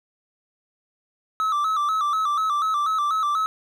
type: tone with vibrato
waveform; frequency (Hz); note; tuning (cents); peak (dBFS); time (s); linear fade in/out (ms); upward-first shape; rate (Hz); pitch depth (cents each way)
triangle; 1230; D#6; -20; -18; 1.4-3.46; 0; square; 4.1; 82
effects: none